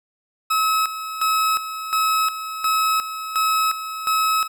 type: tone with tremolo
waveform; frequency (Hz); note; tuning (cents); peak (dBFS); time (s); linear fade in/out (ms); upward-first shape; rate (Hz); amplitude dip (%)
40% pulse; 1287; E6; -42; -16; 0.5-4.48; 10; square; 1.4; 70
effects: none